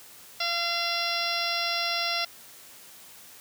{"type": "harmonic tone with a mistuned harmonic", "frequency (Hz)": 686, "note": "F5", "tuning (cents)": -31, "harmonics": [1, 2, 3, 4, 5, 6, 7, 8], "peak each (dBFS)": [-34, -34, -34, -34, -34, -34, -34, -34], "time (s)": [0.4, 2.25], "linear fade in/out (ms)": 5, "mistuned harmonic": 7, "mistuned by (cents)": 28, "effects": ["white hiss -49 dBFS RMS until 3.4 s", "high-pass 80 Hz 12 dB/octave"]}